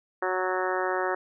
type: harmonic tone with a mistuned harmonic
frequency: 185 Hz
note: F#3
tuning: in tune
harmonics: 2 / 3 / 4 / 5 / 6 / 7 / 8 / 9 / 10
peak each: -30 / -32 / -33 / -34 / -35 / -35 / -36 / -37 / -37 dBFS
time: 0.22-1.15 s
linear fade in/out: 5 ms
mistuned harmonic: 10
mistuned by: -21 cents
effects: none